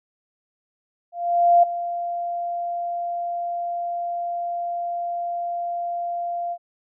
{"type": "tone with ADSR envelope", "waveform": "sine", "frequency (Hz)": 694, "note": "F5", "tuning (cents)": -11, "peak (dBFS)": -10, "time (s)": [1.12, 6.58], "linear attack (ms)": 510, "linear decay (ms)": 8, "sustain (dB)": -14, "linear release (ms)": 61, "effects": []}